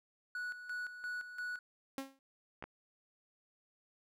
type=tone with tremolo; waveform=triangle; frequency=1471 Hz; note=F#6; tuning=11 cents flat; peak=-36 dBFS; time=0.35-1.59 s; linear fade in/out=2 ms; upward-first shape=square; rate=2.9 Hz; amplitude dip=65%
type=tone with exponential decay; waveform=sawtooth; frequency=270 Hz; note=C#4; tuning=45 cents flat; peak=-32 dBFS; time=1.98-2.19 s; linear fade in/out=1 ms; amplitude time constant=45 ms
type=clicks; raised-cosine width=0.5 ms; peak=-29 dBFS; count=2; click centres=2.625 / 2.64 s
effects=none